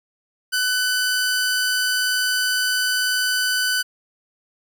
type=tone pair together; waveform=sawtooth; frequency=1500 / 4759 Hz; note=F#6 / D8; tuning=+23 / +22 cents; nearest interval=octave + minor sixth; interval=1999 cents; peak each=-16 / -23 dBFS; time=0.52-3.83 s; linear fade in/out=20 ms; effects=none